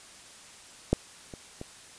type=clicks; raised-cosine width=2 ms; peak=-8 / -27 / -24 dBFS; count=3; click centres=0.93 / 1.338 / 1.614 s; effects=white hiss -50 dBFS RMS until 1.98 s + resampled to 22050 Hz